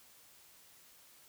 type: silence
effects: white hiss -61 dBFS RMS until 1.28 s